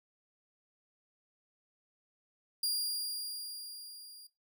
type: tone with level ramp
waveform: sawtooth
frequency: 4811 Hz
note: D8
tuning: 41 cents sharp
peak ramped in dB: -26 to -47 dBFS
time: 2.63-4.27 s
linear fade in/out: 5 ms
effects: noise-tail reverb RT60 0.2 s tail -20 dB re dry